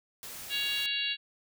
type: noise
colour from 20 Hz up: white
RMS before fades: -43 dBFS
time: 0.23-0.86 s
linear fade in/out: 0 ms
type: harmonic tone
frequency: 558 Hz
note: C#5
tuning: 11 cents sharp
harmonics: 3 / 4 / 5 / 6 / 7 / 8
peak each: -40 / -42 / -32 / -37 / -34 / -42 dBFS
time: 0.49-1.17 s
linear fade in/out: 50 ms
effects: none